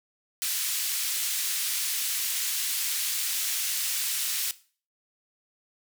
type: band-pass noise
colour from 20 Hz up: white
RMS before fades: -29 dBFS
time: 0.42-4.51 s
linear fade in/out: 0 ms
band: 2300 to 16000 Hz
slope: 12 dB/octave
effects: noise-tail reverb RT60 0.4 s tail -17 dB re dry